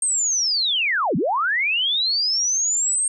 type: linear two-way sweep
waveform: sine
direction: down then up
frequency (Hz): 8590 to 138.59 to 8590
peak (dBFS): -18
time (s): 0.02-3.08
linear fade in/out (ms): 2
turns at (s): 1.16
effects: none